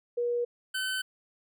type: tone pair in turn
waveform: sine / 25% pulse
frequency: 480 / 1523.9 Hz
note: B4 / G6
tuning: -49 / -49 cents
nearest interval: octave + minor sixth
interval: 2000 cents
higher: second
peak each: -26 dBFS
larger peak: neither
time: 0.17-0.45 / 0.74-1.02 s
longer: neither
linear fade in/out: 10 ms
effects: none